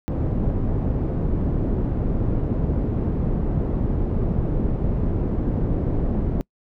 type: low-pass noise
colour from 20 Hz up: pink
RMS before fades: -22 dBFS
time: 0.08-6.41 s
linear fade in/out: 0 ms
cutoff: 350 Hz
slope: 12 dB/octave
effects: noise-tail reverb RT60 0.1 s tail -25 dB re dry